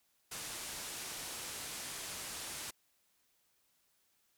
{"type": "low-pass noise", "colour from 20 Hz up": "white", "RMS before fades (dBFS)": -44, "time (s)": [0.31, 2.71], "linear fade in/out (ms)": 10, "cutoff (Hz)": 11000, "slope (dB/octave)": 24, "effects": ["white hiss -75 dBFS RMS until 4.37 s"]}